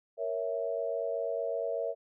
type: chord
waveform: sine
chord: A# diminished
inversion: none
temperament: equal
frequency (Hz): 466.2 / 554.4 / 659.3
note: A#4 / C#5 / E5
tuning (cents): 0 / 0 / 0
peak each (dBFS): -35 / -35 / -34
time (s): 0.17-1.95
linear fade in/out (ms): 50
effects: none